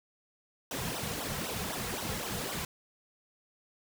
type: noise with flanger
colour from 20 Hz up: pink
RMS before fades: -36 dBFS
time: 0.71-2.65 s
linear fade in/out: 2 ms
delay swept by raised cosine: 0.43 to 3.43 ms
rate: 3.9 Hz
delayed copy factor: -1
effects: none